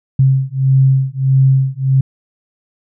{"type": "beating tone pair", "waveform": "sine", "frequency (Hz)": [132.8, 134.4], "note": ["C3", "C3"], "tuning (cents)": [26, 47], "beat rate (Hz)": 1.6, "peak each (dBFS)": -12, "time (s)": [0.19, 2.01], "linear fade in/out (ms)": 5, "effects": []}